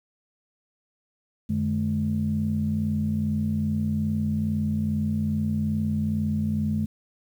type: tone cluster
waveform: sine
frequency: 91.7 / 151.1 / 213.5 Hz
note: F#2 / D3 / G#3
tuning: -15 / +50 / +48 cents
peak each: -28 / -29 / -24 dBFS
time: 1.49-6.86 s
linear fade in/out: 10 ms
effects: tanh soft clip ceiling -14 dBFS + 9-bit